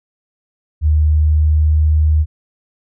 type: tone with pitch glide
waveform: sine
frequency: 76.5 to 77.08 Hz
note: D#2 to D#2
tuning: -29 to -16 cents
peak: -9 dBFS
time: 0.81-2.26 s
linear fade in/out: 50 ms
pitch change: +13 cents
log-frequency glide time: 1.08-1.92 s
effects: none